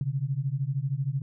sine beating tone pair, 130.3 / 143.3 Hz, C3 / D3, -7 / -42 cents, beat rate 13 Hz, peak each -29 dBFS, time 0.01-1.22 s, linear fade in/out 2 ms, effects none

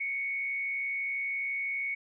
sine tone with frequency modulation, 2217 Hz, C#7, in tune, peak -30 dBFS, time 0-1.95 s, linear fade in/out 10 ms, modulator 129 Hz, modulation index 0.34, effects none

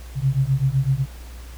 sine beating tone pair, 130.81 / 138.71 Hz, C3 / C#3, 0 / +1 cents, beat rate 7.9 Hz, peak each -20 dBFS, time 0.15-1.06 s, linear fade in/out 50 ms, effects added 60 Hz sine -35 dBFS peak until 1.57 s + pink hiss -46 dBFS RMS until 1.57 s

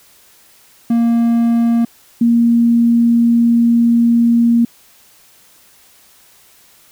triangle / sine tone pair in turn, 233.1 / 234.3 Hz, A#3 / A#3, 0 / +9 cents, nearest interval unison, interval 9 cents, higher second, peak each -8 dBFS, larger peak neither, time 0.9-1.85 / 2.21-4.65 s, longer second, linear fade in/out 5 ms, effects white hiss -48 dBFS RMS until 6.91 s

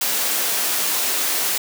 white high-pass noise, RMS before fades -21 dBFS, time 0.01-1.58 s, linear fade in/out 5 ms, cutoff 270 Hz, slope 12 dB/octave, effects none

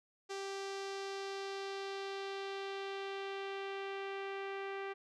sawtooth tone with low-pass filter sweep, 392 Hz, G4, in tune, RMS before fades -42 dBFS, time 0.29-4.94 s, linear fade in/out 20 ms, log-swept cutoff 6200 to 2300 Hz, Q 1.6, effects none

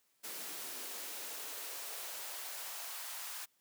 white noise with high-pass filter sweep, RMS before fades -44 dBFS, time 0.23-3.46 s, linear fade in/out 20 ms, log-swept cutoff 250 to 970 Hz, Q 1.4, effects white hiss -75 dBFS RMS until 3.6 s + high-pass 100 Hz 12 dB/octave

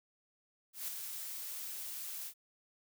blue noise with ADSR envelope, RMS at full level -38 dBFS, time 0.73-2.34 s, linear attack 150 ms, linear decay 6 ms, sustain -5 dB, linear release 80 ms, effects none

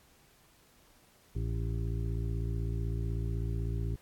harmonic tone with a mistuned harmonic, 56 Hz, A1, 31 cents sharp, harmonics 1 / 2 / 3 / 5 / 6 / 7, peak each -33 / -34 / -42 / -48 / -48 / -47 dBFS, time 1.35-3.96 s, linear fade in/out 10 ms, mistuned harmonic 7, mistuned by +32 cents, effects pink hiss -63 dBFS RMS until 4.01 s + AAC 64 kbps

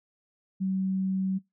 sine tone, 190 Hz, F#3, 46 cents sharp, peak -25 dBFS, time 0.6-1.39 s, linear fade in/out 20 ms, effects noise-tail reverb RT60 0.2 s tail -23 dB re dry

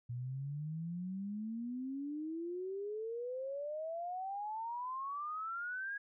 sine exponential sweep, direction up, 118.6 to 1661.2 Hz, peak -38 dBFS, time 0.09-5.98 s, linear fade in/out 10 ms, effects none

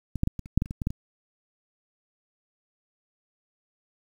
clicks, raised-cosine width 5 ms, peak -18 / -10 / -12 / -21 / -30 / -6 / -13 / -29 / -19 / -17 / -12 / -21 dBFS, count 12, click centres 0.157 / 0.234 / 0.274 / 0.393 / 0.459 / 0.576 / 0.621 / 0.659 / 0.709 / 0.818 / 0.871 / 0.905 s, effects 8-bit

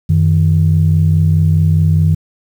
sine tone pair together, 92.5 / 157.33 Hz, F#2 / D#3, 0 / +20 cents, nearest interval major sixth, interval 920 cents, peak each -10 dBFS, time 0.09-2.15 s, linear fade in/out 10 ms, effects tanh soft clip ceiling -1 dBFS + 7-bit

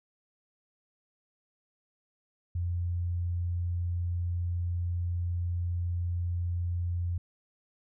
sine tone, 87.31 Hz, F2, in tune, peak -28 dBFS, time 2.55-7.18 s, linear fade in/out 5 ms, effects none

